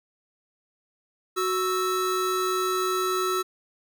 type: tone pair together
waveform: square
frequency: 370 / 1315.6 Hz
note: F#4 / E6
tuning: 0 / -4 cents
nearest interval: octave + minor seventh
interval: 2196 cents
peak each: -27 / -27 dBFS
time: 1.36-3.43 s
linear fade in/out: 20 ms
effects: none